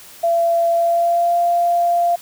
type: tone with pitch glide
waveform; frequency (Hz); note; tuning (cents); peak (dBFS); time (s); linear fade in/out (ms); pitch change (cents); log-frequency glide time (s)
sine; 677 to 692.8; E5 to F5; +46 to -14; -13; 0.23-2.16; 10; +40; 0.72-1.37
effects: white hiss -41 dBFS RMS until 2.21 s